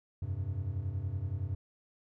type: chord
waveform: triangle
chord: F suspended second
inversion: none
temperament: equal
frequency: 87.31 / 98 / 130.81 Hz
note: F2 / G2 / C3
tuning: 0 / 0 / 0 cents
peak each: -36 / -33 / -39 dBFS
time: 0.22-1.55 s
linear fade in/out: 5 ms
effects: none